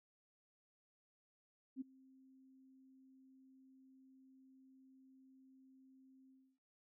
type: tone with ADSR envelope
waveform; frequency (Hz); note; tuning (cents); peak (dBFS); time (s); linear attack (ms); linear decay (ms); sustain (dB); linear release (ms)
sine; 263.6; C4; +13; -39; 1.76-6.59; 50; 14; -24; 290
effects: none